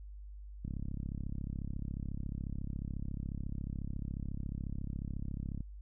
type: click train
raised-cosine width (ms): 5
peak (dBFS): -27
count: 170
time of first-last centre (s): 0.65-5.606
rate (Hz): 34.1
effects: added 50 Hz sine -45 dBFS peak until 5.81 s